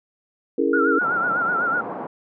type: chord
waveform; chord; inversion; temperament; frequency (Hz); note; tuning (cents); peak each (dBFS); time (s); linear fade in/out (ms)
sine; A# half-diminished seventh; first; equal; 277.2 / 329.6 / 415.3 / 466.2; C#4 / E4 / G#4 / A#4; 0 / 0 / 0 / 0; -23; 0.58-0.99; 5
type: tone with vibrato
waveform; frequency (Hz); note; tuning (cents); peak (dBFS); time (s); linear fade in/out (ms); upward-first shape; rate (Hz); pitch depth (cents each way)
sine; 1396.9; F6; 0; -19; 0.73-1.81; 5; triangle; 8; 100
type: band-pass noise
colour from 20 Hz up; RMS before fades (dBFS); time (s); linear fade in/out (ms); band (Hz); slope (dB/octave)
white; -31; 1.01-2.07; 5; 160 to 970; 24
effects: none